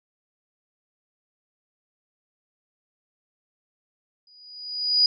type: tone with exponential growth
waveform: sine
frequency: 4916 Hz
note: D#8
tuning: 22 cents flat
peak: -13 dBFS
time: 4.27-5.06 s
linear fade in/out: 2 ms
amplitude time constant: 170 ms
effects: none